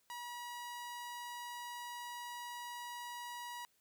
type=tone; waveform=sawtooth; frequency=964 Hz; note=B5; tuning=42 cents flat; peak=-40 dBFS; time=0.1-3.65 s; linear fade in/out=0 ms; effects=white hiss -75 dBFS RMS until 3.8 s